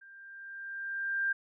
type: tone with level ramp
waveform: sine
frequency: 1589 Hz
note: G6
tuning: 23 cents sharp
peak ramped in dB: -51 to -26 dBFS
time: 0.01-1.33 s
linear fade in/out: 10 ms
effects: none